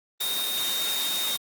sine tone in noise, 3700 Hz, A#7, 14 cents flat, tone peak -27 dBFS, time 0.2-1.37 s, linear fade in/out 10 ms, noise white, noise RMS -30 dBFS, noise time 0.2-1.37 s, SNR 0 dB, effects high-pass 200 Hz 12 dB/octave + Opus 24 kbps

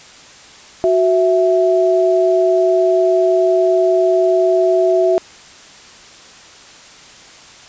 sine tone pair together, 370.3 / 659.3 Hz, F#4 / E5, +1 / 0 cents, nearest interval minor seventh, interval 999 cents, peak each -13 dBFS, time 0.84-5.18 s, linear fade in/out 0 ms, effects white hiss -40 dBFS RMS until 7.68 s + resampled to 16000 Hz

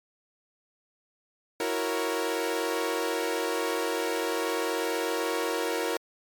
sawtooth chord, F# dominant seventh, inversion third, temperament equal, 329.6 / 370 / 466.2 / 554.4 Hz, E4 / F#4 / A#4 / C#5, 0 / 0 / 0 / 0 cents, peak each -29 / -30 / -26 / -31 dBFS, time 1.6-5.97 s, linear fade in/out 2 ms, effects MP3 96 kbps

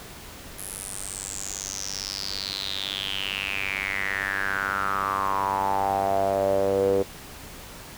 sawtooth tone with band-pass filter sweep, 97.7 Hz, G2, 5 cents flat, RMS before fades -27 dBFS, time 0.58-7.03 s, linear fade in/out 10 ms, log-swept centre 11000 to 450 Hz, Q 7.2, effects pink hiss -42 dBFS RMS until 7.97 s

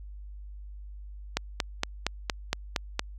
click train, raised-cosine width 0.2 ms, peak -8 dBFS, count 8, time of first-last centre 1.37-2.994 s, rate 4.31 Hz, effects added 50 Hz sine -40 dBFS peak until 3.18 s

